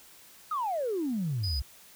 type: exponential sweep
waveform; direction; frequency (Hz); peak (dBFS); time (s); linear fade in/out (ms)
sine; down; 1300 to 61.4; -27; 0.51-1.62; 5
type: tone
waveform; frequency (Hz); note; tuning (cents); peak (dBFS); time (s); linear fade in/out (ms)
triangle; 4967; D#8; -4; -30; 1.43-1.6; 10
effects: tanh soft clip ceiling -23 dBFS + white hiss -54 dBFS RMS until 1.95 s